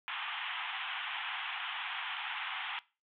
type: band-pass noise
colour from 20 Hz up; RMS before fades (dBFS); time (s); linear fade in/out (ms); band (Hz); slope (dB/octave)
white; -39; 0.08-2.79; 0; 750 to 3400; 96
effects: noise-tail reverb RT60 0.3 s tail -20 dB re dry